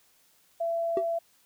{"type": "tone", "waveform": "sine", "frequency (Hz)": 671, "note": "E5", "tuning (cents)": 31, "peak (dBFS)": -26, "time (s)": [0.6, 1.19], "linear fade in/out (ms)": 10}
{"type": "tone with exponential decay", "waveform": "triangle", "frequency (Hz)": 383.5, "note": "G4", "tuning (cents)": -38, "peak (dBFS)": -19, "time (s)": [0.97, 1.06], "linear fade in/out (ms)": 2, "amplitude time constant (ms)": 19}
{"effects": ["white hiss -64 dBFS RMS until 1.45 s"]}